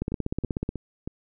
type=two click trains; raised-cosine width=3 ms; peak=-19 / -14 dBFS; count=4 / 12; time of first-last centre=0.12-1.075 / 0.02-0.691 s; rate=3.14 / 16.4 Hz; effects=none